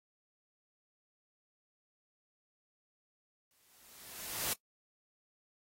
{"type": "noise with exponential growth", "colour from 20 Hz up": "white", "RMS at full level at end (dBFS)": -33, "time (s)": [3.51, 4.53], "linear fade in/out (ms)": 0, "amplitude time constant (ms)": 220, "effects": ["noise-tail reverb RT60 0.1 s tail -20 dB re dry", "AAC 48 kbps"]}